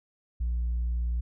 triangle tone with tanh clipping, 59.2 Hz, A#1, 27 cents sharp, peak -26 dBFS, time 0.4-1.21 s, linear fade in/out 10 ms, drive 6 dB, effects none

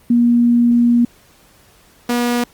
sine / sawtooth tone pair in turn, 238.3 / 241.3 Hz, A#3 / B3, +38 / -40 cents, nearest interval unison, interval 22 cents, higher second, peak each -9 / -11 dBFS, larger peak first, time 0.1-1.05 / 2.09-2.44 s, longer first, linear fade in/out 5 ms, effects pink hiss -50 dBFS RMS until 2.53 s + Opus 32 kbps

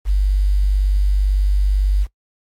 sine tone with quantisation, 49 Hz, G1, in tune, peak -12 dBFS, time 0.05-2.07 s, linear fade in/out 50 ms, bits 7, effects noise-tail reverb RT60 0.1 s tail -20 dB re dry + MP3 64 kbps

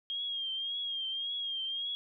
sine tone with vibrato, 3235 Hz, G#7, 46 cents flat, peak -33 dBFS, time 0.1-1.95 s, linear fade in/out 0 ms, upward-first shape triangle, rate 1.8 Hz, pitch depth 66 cents each way, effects none

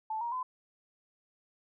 sine tone with pitch steps, 875 / 943.2 / 1016.8 Hz, A5 / A#5 / C6, -10 / +20 / -50 cents, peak -32 dBFS, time 0.1-0.43 s, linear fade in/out 5 ms, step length 110 ms, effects none

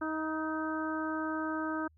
harmonic tone with a mistuned harmonic, 314.8 Hz, D#4, 20 cents sharp, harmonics 1 / 2 / 3 / 4 / 5, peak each -34 / -41 / -41 / -39 / -40 dBFS, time 0.01-1.88 s, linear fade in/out 10 ms, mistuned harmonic 5, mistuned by -27 cents, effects added 78 Hz sine -61 dBFS peak until 1.97 s

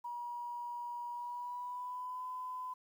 sine tone with pitch glide, 960 to 1010.1 Hz, B5 to B5, -49 to +39 cents, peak -39 dBFS, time 0.04-2.74 s, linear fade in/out 10 ms, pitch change +88 cents, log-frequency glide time 1.12-2.25 s, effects 11-bit

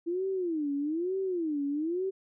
sine tone with vibrato, 329.6 Hz, E4, in tune, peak -28 dBFS, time 0.06-2.11 s, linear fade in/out 20 ms, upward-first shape sine, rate 1.1 Hz, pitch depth 270 cents each way, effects none

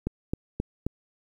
click train, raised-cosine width 3 ms, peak -14 dBFS, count 4, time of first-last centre 0.07-0.866 s, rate 3.77 Hz, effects 9-bit

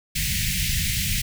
pink band-stop noise, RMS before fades -24 dBFS, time 0.15-1.22 s, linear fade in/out 10 ms, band 190 to 1900 Hz, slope 48 dB/octave, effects none

